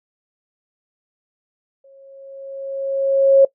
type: tone with exponential growth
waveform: sine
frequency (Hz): 545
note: C#5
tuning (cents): -29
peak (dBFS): -5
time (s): 1.84-3.45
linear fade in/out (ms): 5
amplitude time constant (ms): 350
effects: noise-tail reverb RT60 0.1 s tail -21 dB re dry